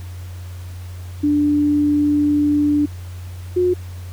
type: tone pair in turn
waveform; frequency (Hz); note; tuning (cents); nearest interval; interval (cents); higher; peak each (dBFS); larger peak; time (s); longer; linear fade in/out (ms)
sine; 293.7 / 360.3; D4 / F#4; 0 / -46; major third; 354; second; -13; neither; 1.23-2.86 / 3.56-3.74; first; 10
effects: added 90 Hz sine -29 dBFS peak until 4.12 s + pink hiss -45 dBFS RMS until 4.12 s